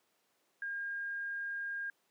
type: tone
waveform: sine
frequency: 1615 Hz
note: G#6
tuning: 49 cents flat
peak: -36 dBFS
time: 0.62-1.9 s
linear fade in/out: 2 ms
effects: pink hiss -75 dBFS RMS until 2.1 s + high-pass 300 Hz 12 dB/octave